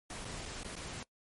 pink noise with dropouts, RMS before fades -43 dBFS, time 0.1-1.03 s, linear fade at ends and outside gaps 2 ms, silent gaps 0.247-0.251 / 0.455-0.459 / 0.633-0.645 / 0.755-0.764 s, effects noise-tail reverb RT60 0.1 s tail -21 dB re dry + MP3 48 kbps

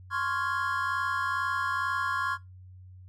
triangle chord, Db major seventh, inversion third, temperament equal, 1046.5 / 1108.7 / 1396.9 / 1661.2 Hz, C6 / Db6 / F6 / Ab6, 0 / 0 / 0 / 0 cents, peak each -31 dBFS, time 0.1-2.38 s, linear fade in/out 50 ms, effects noise-tail reverb RT60 0.2 s tail -20 dB re dry + added 92 Hz sine -46 dBFS peak until 3.08 s

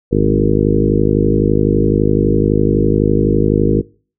harmonic tone with a mistuned harmonic, 51.9 Hz, G#1, in tune, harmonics 1 / 2 / 3 / 4 / 5 / 6 / 7 / 8 / 9, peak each -19 / -19 / -19 / -19 / -19 / -19 / -19 / -19 / -19 dBFS, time 0.11-3.82 s, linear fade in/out 20 ms, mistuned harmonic 3, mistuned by -23 cents, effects noise-tail reverb RT60 0.4 s tail -23 dB re dry

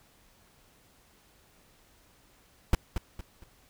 brown noise with echo, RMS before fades -20 dBFS, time 2.73-2.75 s, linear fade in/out 2 ms, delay 230 ms, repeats 3, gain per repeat -9 dB, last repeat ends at 3.44 s, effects pink hiss -62 dBFS RMS until 3.69 s

